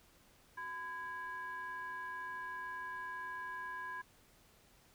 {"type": "ring-modulated tone", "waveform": "triangle", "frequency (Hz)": 319, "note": "D#4", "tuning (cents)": 43, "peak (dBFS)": -36, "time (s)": [0.57, 4.02], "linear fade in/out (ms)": 10, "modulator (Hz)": 1330, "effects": ["pink hiss -66 dBFS RMS until 4.94 s"]}